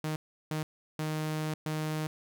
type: tone bursts at uneven times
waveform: sawtooth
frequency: 155.1 Hz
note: D#3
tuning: 5 cents flat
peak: -27 dBFS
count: 4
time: 0.04-0.16 / 0.51-0.63 / 0.99-1.54 / 1.66-2.07 s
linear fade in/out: 2 ms
effects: none